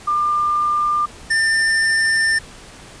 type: tone pair in turn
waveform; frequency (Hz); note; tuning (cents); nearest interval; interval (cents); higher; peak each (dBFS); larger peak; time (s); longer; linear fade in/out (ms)
sine / square; 1197 / 1793.5; D6 / A6; +33 / +33; perfect fifth; 700; second; -15; neither; 0.07-1.06 / 1.3-2.39; second; 10
effects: pink hiss -40 dBFS RMS until 3 s + resampled to 22050 Hz